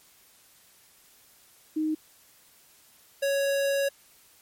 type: tone pair in turn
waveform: sine / square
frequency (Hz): 311.1 / 555.6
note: D#4 / C#5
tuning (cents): 0 / +4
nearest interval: minor seventh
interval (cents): 1004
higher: second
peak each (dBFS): -24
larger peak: neither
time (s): 1.76-1.95 / 3.22-3.89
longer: second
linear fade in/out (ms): 10
effects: white hiss -58 dBFS RMS until 4.41 s + MP3 64 kbps